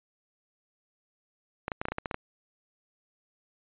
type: clicks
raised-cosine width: 0.5 ms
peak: -16 dBFS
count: 10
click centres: 1.681 / 1.718 / 1.815 / 1.854 / 1.885 / 1.92 / 1.984 / 2.058 / 2.112 / 2.144 s
effects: resampled to 8000 Hz